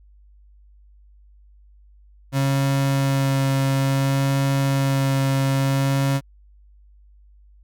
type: tone with vibrato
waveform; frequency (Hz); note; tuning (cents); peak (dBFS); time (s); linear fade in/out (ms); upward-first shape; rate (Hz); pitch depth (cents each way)
35% pulse; 136.5; C#3; -26; -16; 2.32-6.21; 50; sine; 0.58; 12
effects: added 50 Hz sine -48 dBFS peak until 7.63 s